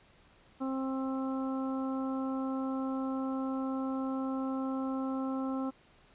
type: harmonic tone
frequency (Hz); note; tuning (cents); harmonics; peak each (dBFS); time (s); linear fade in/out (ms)
264.9; C4; +22; 1 / 2 / 3 / 4 / 5; -32 / -41 / -44 / -45 / -45; 0.6-5.71; 20
effects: pink hiss -62 dBFS RMS until 6.14 s + resampled to 8000 Hz